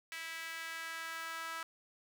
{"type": "tone with high-pass filter sweep", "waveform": "sawtooth", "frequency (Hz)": 327.4, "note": "E4", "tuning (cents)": -12, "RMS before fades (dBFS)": -43, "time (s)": [0.12, 1.63], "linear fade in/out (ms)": 0, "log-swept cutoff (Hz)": [2000, 1300], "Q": 2.5, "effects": []}